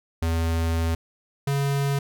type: tone pair in turn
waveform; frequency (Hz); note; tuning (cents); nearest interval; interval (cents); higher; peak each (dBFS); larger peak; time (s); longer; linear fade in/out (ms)
square; 82.41 / 139.92; E2 / C#3; 0 / +17; major sixth; 917; second; -22; neither; 0.22-0.95 / 1.47-1.99; first; 5
effects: none